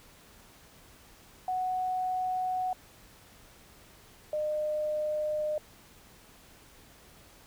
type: tone pair in turn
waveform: sine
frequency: 740 / 607.3 Hz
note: F#5 / D#5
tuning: 0 / -42 cents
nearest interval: minor third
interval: 342 cents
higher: first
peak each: -28 dBFS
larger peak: neither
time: 1.48-2.73 / 4.33-5.58 s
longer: neither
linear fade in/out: 2 ms
effects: pink hiss -56 dBFS RMS until 7.46 s